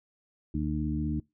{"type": "harmonic tone with a mistuned harmonic", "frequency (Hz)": 75.8, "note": "D#2", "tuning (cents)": -45, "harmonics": [1, 2, 3, 4], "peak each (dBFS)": [-33, -33, -33, -33], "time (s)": [0.54, 1.2], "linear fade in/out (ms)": 5, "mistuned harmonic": 1, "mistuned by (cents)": -21, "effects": ["noise-tail reverb RT60 0.2 s tail -23 dB re dry"]}